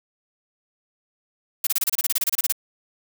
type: noise bursts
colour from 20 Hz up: blue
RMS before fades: -21 dBFS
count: 16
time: 1.64-2.524 s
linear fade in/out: 5 ms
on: 29 ms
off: 28 ms
effects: none